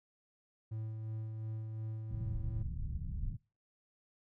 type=tone with tremolo; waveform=triangle; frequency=110 Hz; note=A2; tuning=in tune; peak=-35 dBFS; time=0.71-2.63 s; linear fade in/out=10 ms; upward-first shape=sine; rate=2.8 Hz; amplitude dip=30%
type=low-pass noise; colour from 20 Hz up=pink; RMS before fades=-39 dBFS; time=2.09-3.37 s; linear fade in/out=20 ms; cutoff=150 Hz; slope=24 dB/octave
effects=noise-tail reverb RT60 0.3 s tail -22 dB re dry